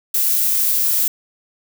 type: noise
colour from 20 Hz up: violet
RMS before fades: -17 dBFS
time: 0.14-1.08 s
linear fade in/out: 5 ms
effects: none